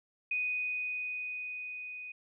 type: tone with level ramp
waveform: sine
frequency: 2489 Hz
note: D#7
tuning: in tune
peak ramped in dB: -29 to -41 dBFS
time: 0.31-2.12 s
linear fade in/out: 5 ms
effects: none